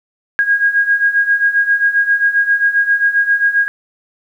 sine beating tone pair, 1630 / 1637.5 Hz, G#6 / G#6, -33 / -25 cents, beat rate 7.5 Hz, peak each -16 / -12 dBFS, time 0.39-3.68 s, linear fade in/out 0 ms, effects 8-bit

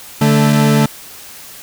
40% pulse tone pair together, 145.82 / 220 Hz, D3 / A3, -12 / 0 cents, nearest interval perfect fifth, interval 712 cents, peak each -11 dBFS, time 0.21-0.86 s, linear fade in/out 5 ms, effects white hiss -35 dBFS RMS until 1.62 s

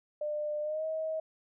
sine tone with pitch glide, 599 to 634.6 Hz, D5 to D#5, +34 to +34 cents, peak -31 dBFS, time 0.21-1.2 s, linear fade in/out 5 ms, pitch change +100 cents, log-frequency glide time 0.62-0.85 s, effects none

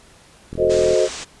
click train, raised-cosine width 3 ms, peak -17 dBFS, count 18, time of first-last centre 0.53-0.933 s, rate 42.2 Hz
sine chord, F# diminished seventh, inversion none, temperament equal with one note detuned, 368.7 / 440 / 523.3 / 622.3 Hz, F#4 / A4 / C5 / Eb5, -6 / 0 / 0 / 0 cents, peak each -19 dBFS, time 0.57-1.09 s, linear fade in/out 50 ms
white low-pass noise, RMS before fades -32 dBFS, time 0.69-1.25 s, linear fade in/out 20 ms, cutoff 8000 Hz, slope 48 dB/octave
effects pink hiss -49 dBFS RMS until 1.4 s + resampled to 24000 Hz

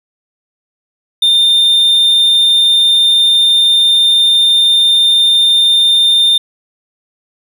triangle tone, 3613 Hz, A7, 45 cents sharp, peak -5 dBFS, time 1.22-6.38 s, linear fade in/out 5 ms, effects none

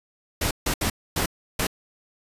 pink noise bursts at uneven times, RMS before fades -24 dBFS, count 5, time 0.41-0.51 / 0.66-0.74 / 0.81-0.9 / 1.16-1.26 / 1.59-1.67 s, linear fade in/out 5 ms, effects resampled to 32000 Hz

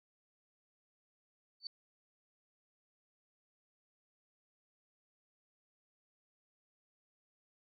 sine tone with exponential growth, 4526 Hz, C#8, 35 cents sharp, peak -35 dBFS, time 1.6-1.67 s, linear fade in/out 2 ms, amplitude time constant 15 ms, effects none

